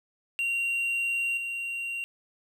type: tone with level steps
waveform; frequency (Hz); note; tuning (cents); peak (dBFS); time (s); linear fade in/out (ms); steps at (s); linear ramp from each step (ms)
triangle; 2759; F7; -22; -24 / -29; 0.39-2.04; 0; 1.37; 5
effects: none